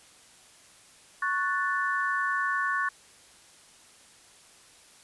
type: chord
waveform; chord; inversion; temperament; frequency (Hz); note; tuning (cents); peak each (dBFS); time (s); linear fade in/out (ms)
sine; F# minor; second; equal; 1108.7 / 1480 / 1760; C#6 / F#6 / A6; 0 / 0 / 0; -29 / -30 / -30; 1.22-2.89; 5
effects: white hiss -55 dBFS RMS until 5.03 s + resampled to 24000 Hz